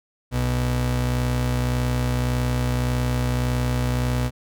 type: tone pair together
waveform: 35% pulse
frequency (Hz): 61.74 / 123.48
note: B1 / B2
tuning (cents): 0 / 0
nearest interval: octave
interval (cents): 1200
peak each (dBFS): -23 / -22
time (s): 0.31-4.31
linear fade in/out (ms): 50
effects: none